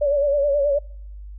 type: tone with vibrato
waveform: sine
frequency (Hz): 571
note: D5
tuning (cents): -49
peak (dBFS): -16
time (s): 0.01-0.79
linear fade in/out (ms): 10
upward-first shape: sine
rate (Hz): 9.4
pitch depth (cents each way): 61
effects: noise-tail reverb RT60 0.7 s tail -26 dB re dry + added 50 Hz sine -34 dBFS peak until 1.38 s